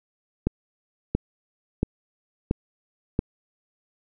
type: click train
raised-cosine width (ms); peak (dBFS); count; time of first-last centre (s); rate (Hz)
3; -8; 5; 0.47-3.191; 1.47
effects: none